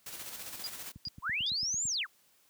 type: noise with tremolo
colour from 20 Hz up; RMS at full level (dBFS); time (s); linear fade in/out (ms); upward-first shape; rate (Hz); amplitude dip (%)
white; -42; 0.06-0.92; 5; square; 15; 40
type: tone bursts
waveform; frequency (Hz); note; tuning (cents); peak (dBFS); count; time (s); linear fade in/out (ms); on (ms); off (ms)
sine; 4860; D#8; -42; -35; 3; 0.64-1.496; 0; 32; 380
type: click train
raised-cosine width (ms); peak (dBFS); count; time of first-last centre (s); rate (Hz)
5; -34; 9; 0.96-1.854; 8.95
type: linear two-way sweep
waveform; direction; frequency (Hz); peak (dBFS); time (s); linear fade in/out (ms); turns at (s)
sine; up then down; 910 to 7570 to 910; -30; 1.22-2.07; 50; 1.86
effects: white hiss -67 dBFS RMS until 2.49 s + high-pass 60 Hz 12 dB/octave